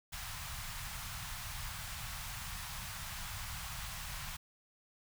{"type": "band-stop noise", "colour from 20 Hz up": "pink", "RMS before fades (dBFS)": -43, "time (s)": [0.12, 4.37], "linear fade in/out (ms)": 10, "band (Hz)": [150, 850], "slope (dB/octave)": 24, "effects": []}